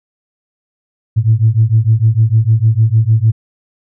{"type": "beating tone pair", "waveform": "sine", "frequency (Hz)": [108.1, 114.7], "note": ["A2", "A#2"], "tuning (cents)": [-30, -28], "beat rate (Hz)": 6.6, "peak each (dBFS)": -10, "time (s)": [1.16, 3.32], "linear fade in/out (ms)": 20, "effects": ["tanh soft clip ceiling 0 dBFS"]}